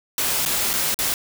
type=noise with dropouts; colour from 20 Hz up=white; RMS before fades=-22 dBFS; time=0.18-1.14 s; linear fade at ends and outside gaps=1 ms; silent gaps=0.452-0.46 / 0.732-0.737 / 0.944-0.989 s; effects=none